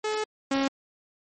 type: tone pair in turn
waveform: sawtooth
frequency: 429.1 / 272.4 Hz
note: A4 / C#4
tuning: -43 / -30 cents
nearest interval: minor sixth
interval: 787 cents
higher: first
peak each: -22 / -19 dBFS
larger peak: second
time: 0.04-0.24 / 0.51-0.68 s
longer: first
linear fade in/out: 5 ms
effects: MP3 32 kbps